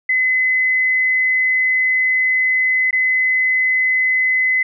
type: tone with dropouts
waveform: sine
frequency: 2030 Hz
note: B6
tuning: 47 cents sharp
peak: -13 dBFS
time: 0.09-4.63 s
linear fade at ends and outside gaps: 5 ms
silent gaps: 2.909-2.928 s
effects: none